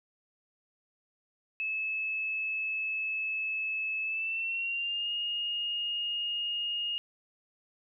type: tone with pitch glide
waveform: sine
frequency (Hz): 2600 to 2852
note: E7 to F7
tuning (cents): -24 to +36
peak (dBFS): -30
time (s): 1.6-6.98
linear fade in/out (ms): 0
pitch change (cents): +160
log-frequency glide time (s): 4.02-5.11
effects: none